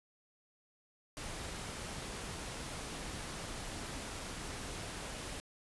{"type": "noise", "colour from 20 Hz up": "pink", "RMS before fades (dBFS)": -43, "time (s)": [1.17, 5.4], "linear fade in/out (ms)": 0, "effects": ["resampled to 24000 Hz"]}